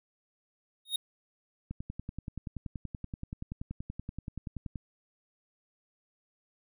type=tone with exponential growth; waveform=square; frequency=3729 Hz; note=A#7; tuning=in tune; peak=-25 dBFS; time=0.85-0.96 s; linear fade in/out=5 ms; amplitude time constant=23 ms
type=click train; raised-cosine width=5 ms; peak=-25 dBFS; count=33; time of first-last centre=1.71-4.758 s; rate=10.5 Hz
effects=none